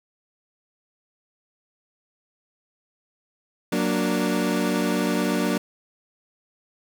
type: chord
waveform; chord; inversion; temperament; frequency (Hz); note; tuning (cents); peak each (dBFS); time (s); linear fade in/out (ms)
30% pulse; Gb augmented; none; equal; 185 / 233.1 / 293.7; Gb3 / Bb3 / D4; 0 / 0 / 0; -23; 3.72-5.58; 5
effects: none